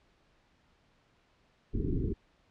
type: low-pass noise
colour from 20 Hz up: pink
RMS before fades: -31 dBFS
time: 1.73-2.14 s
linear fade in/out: 20 ms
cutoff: 420 Hz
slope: 96 dB/octave
effects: pink hiss -68 dBFS RMS until 2.5 s + low-pass 4000 Hz 12 dB/octave